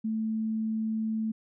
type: tone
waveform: sine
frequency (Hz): 220.2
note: A3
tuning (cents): +2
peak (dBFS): -27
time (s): 0.04-1.32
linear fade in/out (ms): 10
effects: none